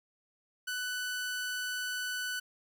sawtooth tone, 1493 Hz, F#6, 15 cents sharp, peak -30 dBFS, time 0.67-2.4 s, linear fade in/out 10 ms, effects none

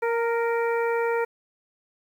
harmonic tone with a mistuned harmonic, 466.2 Hz, A#4, in tune, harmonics 1 / 2 / 3 / 4 / 5, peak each -23 / -29 / -33 / -35 / -37 dBFS, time 0.02-1.25 s, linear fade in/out 10 ms, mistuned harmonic 2, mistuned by -19 cents, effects 9-bit

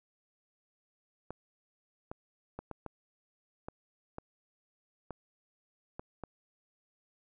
clicks, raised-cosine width 1 ms, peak -26 dBFS, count 10, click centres 1.306 / 2.115 / 2.59 / 2.713 / 2.863 / 3.685 / 4.184 / 5.107 / 5.995 / 6.237 s, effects none

